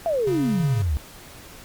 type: exponential sweep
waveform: sine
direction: down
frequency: 698.5 to 66.8 Hz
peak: -19 dBFS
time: 0.06-0.97 s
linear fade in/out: 0 ms
type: tone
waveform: square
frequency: 138.59 Hz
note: C#3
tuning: in tune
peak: -28 dBFS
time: 0.27-0.82 s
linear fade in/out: 2 ms
effects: pink hiss -43 dBFS RMS until 1.64 s + MP3 96 kbps